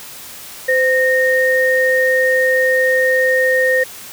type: tone pair together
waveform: sine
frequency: 515 / 1846.9 Hz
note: C5 / A#6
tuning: -28 / -17 cents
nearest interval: octave + minor seventh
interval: 2211 cents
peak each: -14 dBFS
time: 0.68-3.84 s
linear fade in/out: 10 ms
effects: white hiss -34 dBFS RMS until 4.12 s